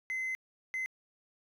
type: tone bursts at uneven times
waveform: triangle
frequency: 2053 Hz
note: C7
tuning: 33 cents flat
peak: -30 dBFS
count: 2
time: 0.1-0.35 / 0.74-0.86 s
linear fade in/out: 0 ms
effects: tanh soft clip ceiling -27 dBFS